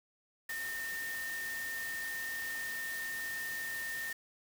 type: tone in noise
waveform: sine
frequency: 1821 Hz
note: A#6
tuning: 41 cents flat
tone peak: -37 dBFS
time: 0.49-4.13 s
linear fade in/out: 5 ms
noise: white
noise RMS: -45 dBFS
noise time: 0.49-4.13 s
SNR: +5 dB
effects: none